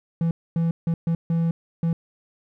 triangle tone bursts at uneven times, 166.3 Hz, E3, 16 cents sharp, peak -17 dBFS, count 6, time 0.21-0.31 / 0.56-0.71 / 0.87-0.94 / 1.07-1.15 / 1.3-1.51 / 1.83-1.93 s, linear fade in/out 2 ms, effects none

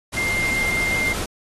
sine tone in noise, 2100 Hz, C7, 6 cents sharp, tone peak -20 dBFS, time 0.16-1.14 s, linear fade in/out 20 ms, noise pink, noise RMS -28 dBFS, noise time 0.12-1.26 s, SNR +5 dB, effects AAC 32 kbps

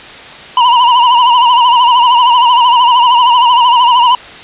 square tone with vibrato, 972 Hz, B5, 28 cents flat, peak -5 dBFS, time 0.57-4.15 s, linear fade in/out 2 ms, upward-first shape sine, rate 13 Hz, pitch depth 79 cents each way, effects white hiss -30 dBFS RMS until 4.43 s + resampled to 8000 Hz

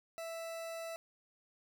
40% pulse tone, 660 Hz, E5, 2 cents sharp, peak -40 dBFS, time 0.18-0.96 s, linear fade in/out 0 ms, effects none

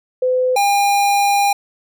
sine / square tone pair in turn, 508 / 806.4 Hz, B4 / G5, +49 / +49 cents, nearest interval minor sixth, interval 800 cents, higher second, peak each -13 dBFS, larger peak neither, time 0.22-0.56 / 0.56-1.53 s, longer second, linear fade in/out 5 ms, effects none

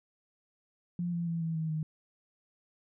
sine tone with pitch steps, 174.61 / 170.72 / 166.92 / 163.2 / 159.56 / 156.01 Hz, F3 / F3 / E3 / E3 / D#3 / D#3, 0 / -39 / +22 / -17 / +44 / +5 cents, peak -30 dBFS, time 0.99-1.83 s, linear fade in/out 2 ms, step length 140 ms, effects none

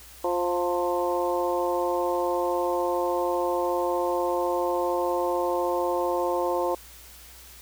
harmonic tone with a mistuned harmonic, 175.7 Hz, F3, 11 cents sharp, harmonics 2 / 3 / 4 / 5 / 6, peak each -28 / -27 / -32 / -30 / -33 dBFS, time 0.24-6.75 s, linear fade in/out 5 ms, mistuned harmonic 5, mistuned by +26 cents, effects added 60 Hz sine -51 dBFS peak until 7.61 s + white hiss -48 dBFS RMS until 7.61 s

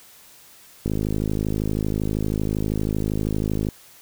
click train, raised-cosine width 3 ms, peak -11 dBFS, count 150, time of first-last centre 0.86-3.687 s, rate 52.7 Hz, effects white hiss -49 dBFS RMS until 4.01 s

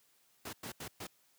pink noise bursts at uneven times, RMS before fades -43 dBFS, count 4, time 0.45-0.53 / 0.63-0.72 / 0.8-0.88 / 1-1.07 s, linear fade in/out 5 ms, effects white hiss -70 dBFS RMS until 1.38 s + high-pass 100 Hz 12 dB/octave

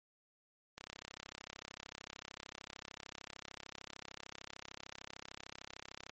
click train, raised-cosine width 0.2 ms, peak -28 dBFS, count 178, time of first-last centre 0.78-6.095 s, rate 33.3 Hz, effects MP3 32 kbps

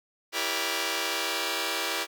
5% pulse chord, E diminished seventh, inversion none, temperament just, 329.6 / 395.6 / 474.7 / 569.6 Hz, E4 / G4 / Bb4 / Db5, 0 / +16 / +31 / +47 cents, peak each -22 dBFS, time 0.32-2.07 s, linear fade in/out 50 ms, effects none

